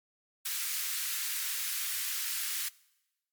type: high-pass noise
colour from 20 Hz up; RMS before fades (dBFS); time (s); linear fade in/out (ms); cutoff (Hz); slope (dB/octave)
white; -34; 0.45-2.69; 10; 1400; 24
effects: noise-tail reverb RT60 1.0 s tail -23 dB re dry + MP3 96 kbps